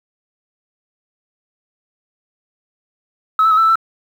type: tone with pitch steps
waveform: sine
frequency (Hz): 1288 / 1319 / 1274 / 1329 / 1318 / 1334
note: E6 / E6 / D#6 / E6 / E6 / E6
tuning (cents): -41 / +1 / +41 / +14 / -1 / +20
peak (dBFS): -8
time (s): 3.39-3.756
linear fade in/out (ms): 2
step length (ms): 61
effects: tanh soft clip ceiling -6 dBFS + 7-bit